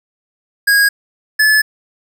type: tone pair in turn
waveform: square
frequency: 1642 / 1725.5 Hz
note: G#6 / A6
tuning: -20 / -34 cents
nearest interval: minor second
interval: 86 cents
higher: second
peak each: -9 dBFS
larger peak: neither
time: 0.67-0.89 / 1.39-1.62 s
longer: second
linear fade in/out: 10 ms
effects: none